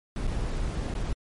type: noise with dropouts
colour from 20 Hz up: brown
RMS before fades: -29 dBFS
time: 0.16-1.13 s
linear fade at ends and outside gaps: 2 ms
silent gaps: 0.27-0.274 / 0.94-0.95 s
effects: MP3 48 kbps